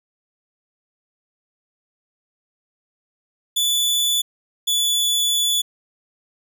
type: tone pair in turn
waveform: sawtooth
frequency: 3469 / 3451 Hz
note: A7 / A7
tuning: -25 / -34 cents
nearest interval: unison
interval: 9 cents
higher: first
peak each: -14 dBFS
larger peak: neither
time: 3.56-4.22 / 4.67-5.62 s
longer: second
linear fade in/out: 10 ms
effects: none